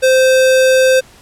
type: tone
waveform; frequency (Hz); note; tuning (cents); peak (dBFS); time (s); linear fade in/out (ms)
square; 520; C5; -11; -8; 0.02-1.01; 20
effects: pink hiss -43 dBFS RMS until 1.21 s + low-pass 11000 Hz 12 dB/octave